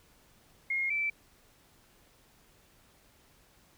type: tone pair in turn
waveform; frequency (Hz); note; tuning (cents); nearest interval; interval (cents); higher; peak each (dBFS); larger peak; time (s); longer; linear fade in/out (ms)
sine; 2144 / 2326; C7 / D7; +42 / -17; minor second; 141; second; -28; neither; 0.7-0.9 / 0.9-1.1; neither; 5
effects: pink hiss -63 dBFS RMS until 3.77 s